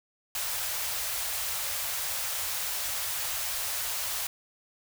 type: band-stop noise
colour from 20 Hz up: white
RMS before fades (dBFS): -32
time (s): 0.35-4.27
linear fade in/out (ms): 2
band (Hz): 110 to 540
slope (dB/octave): 24
effects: none